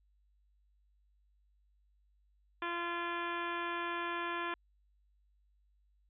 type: harmonic tone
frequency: 344 Hz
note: F4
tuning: 26 cents flat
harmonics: 1 / 2 / 3 / 4 / 5 / 6 / 7 / 8 / 9 / 10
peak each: -42 / -47 / -39 / -44 / -42 / -52 / -46 / -53 / -52 / -53 dBFS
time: 2.62-4.54 s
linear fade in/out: 2 ms
effects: added 50 Hz sine -68 dBFS peak until 6.09 s